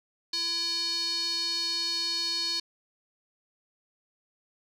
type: tone with band-pass filter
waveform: square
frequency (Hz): 337.1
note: E4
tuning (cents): +39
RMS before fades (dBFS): -30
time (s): 0.33-2.6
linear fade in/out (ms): 5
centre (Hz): 4500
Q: 8.6
effects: none